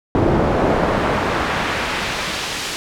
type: noise with band-pass filter sweep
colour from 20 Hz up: brown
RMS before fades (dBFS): -19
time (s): 0.15-2.76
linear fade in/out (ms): 0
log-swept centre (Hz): 440 to 5400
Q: 0.74
effects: none